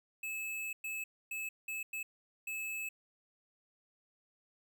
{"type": "tone bursts at uneven times", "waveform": "square", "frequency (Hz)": 2601, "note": "E7", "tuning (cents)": -24, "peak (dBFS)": -38, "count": 6, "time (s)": [[0.23, 0.73], [0.84, 1.04], [1.31, 1.49], [1.68, 1.83], [1.93, 2.03], [2.47, 2.89]], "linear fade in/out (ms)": 5, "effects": ["12-bit"]}